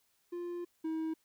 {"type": "tone pair in turn", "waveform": "triangle", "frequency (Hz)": [349.2, 319.7], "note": ["F4", "D#4"], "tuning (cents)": [0, 47], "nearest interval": "major second", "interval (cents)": 153, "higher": "first", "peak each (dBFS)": [-35, -31], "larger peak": "second", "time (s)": [[0.32, 0.65], [0.84, 1.14]], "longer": "first", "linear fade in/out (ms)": 10, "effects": ["white hiss -74 dBFS RMS until 1.24 s"]}